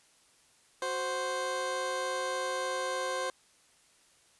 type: tone pair together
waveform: 20% pulse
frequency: 370 / 523.3 Hz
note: F#4 / C5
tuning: 0 / 0 cents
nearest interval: tritone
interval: 600 cents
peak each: -34 / -27 dBFS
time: 0.82-3.3 s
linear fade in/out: 2 ms
effects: white hiss -64 dBFS RMS until 4.39 s + resampled to 24000 Hz